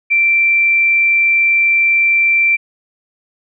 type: tone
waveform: sine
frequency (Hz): 2349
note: D7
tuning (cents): 0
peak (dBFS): -9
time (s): 0.1-2.57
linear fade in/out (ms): 20
effects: none